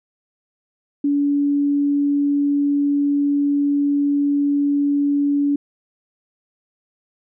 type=tone; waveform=sine; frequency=285.8 Hz; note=D4; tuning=47 cents flat; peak=-15 dBFS; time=1.04-5.56 s; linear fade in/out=5 ms; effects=none